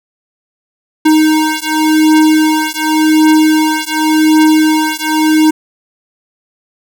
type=beating tone pair; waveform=square; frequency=311.1 / 311.99 Hz; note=D#4 / D#4; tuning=0 / +5 cents; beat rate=0.89 Hz; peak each=-11 dBFS; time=1.05-5.51 s; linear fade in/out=10 ms; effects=none